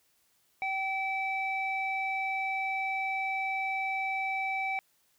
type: tone with low-pass filter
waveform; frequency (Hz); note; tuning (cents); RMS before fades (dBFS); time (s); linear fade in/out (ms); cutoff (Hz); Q
square; 770; G5; -31; -32; 0.62-4.79; 0; 2200; 4.3
effects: white hiss -70 dBFS RMS until 5.18 s